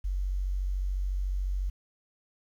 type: tone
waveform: sine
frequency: 46.98 Hz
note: F#1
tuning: 27 cents sharp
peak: -27 dBFS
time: 0.04-1.7 s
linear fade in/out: 10 ms
effects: 10-bit